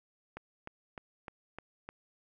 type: click train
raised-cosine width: 0.5 ms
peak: -27 dBFS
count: 6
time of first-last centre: 0.37-1.89 s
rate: 3.29 Hz
effects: none